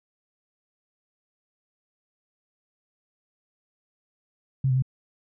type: tone with pitch steps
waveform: sine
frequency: 133.9 / 128.3 / 131.6 Hz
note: C3 / C3 / C3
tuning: +40 / -34 / +10 cents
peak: -19 dBFS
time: 4.64-4.823 s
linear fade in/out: 5 ms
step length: 61 ms
effects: none